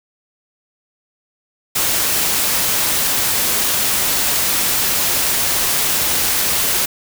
white noise, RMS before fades -17 dBFS, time 1.75-6.86 s, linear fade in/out 10 ms, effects none

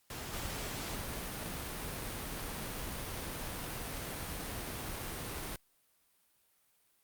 pink noise with level steps, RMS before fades -43 / -40 dBFS, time 0.1-5.56 s, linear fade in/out 2 ms, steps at 0.33 s, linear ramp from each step 5 ms, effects white hiss -72 dBFS RMS until 7.03 s + Opus 48 kbps

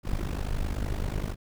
brown noise with amplitude modulation, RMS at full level -26 dBFS, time 0.03-1.36 s, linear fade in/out 50 ms, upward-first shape sine, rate 50.6 Hz, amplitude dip 85%, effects none

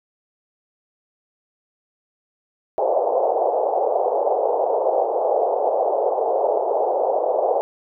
pink band-pass noise, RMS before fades -20 dBFS, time 2.78-7.61 s, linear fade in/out 0 ms, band 440 to 810 Hz, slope 48 dB/octave, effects none

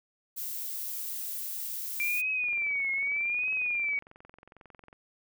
violet noise, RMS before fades -36 dBFS, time 0.36-2.22 s, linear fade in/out 20 ms
sine tone with vibrato, 2349 Hz, D7, in tune, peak -27 dBFS, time 2-3.99 s, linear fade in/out 0 ms, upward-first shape triangle, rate 0.82 Hz, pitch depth 150 cents each way
click train, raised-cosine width 0.5 ms, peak -36 dBFS, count 56, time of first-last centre 2.44-4.929 s, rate 22.1 Hz
effects none

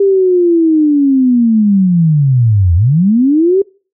sine linear two-way sweep, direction down then up, 400 to 81.3 to 400 Hz, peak -6 dBFS, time 0-3.62 s, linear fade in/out 5 ms, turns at 2.75 s, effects noise-tail reverb RT60 0.4 s tail -25 dB re dry

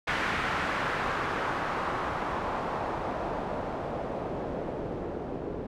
white noise with low-pass filter sweep, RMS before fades -32 dBFS, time 0.07-5.67 s, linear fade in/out 10 ms, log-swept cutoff 1800 to 420 Hz, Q 1.4, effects none

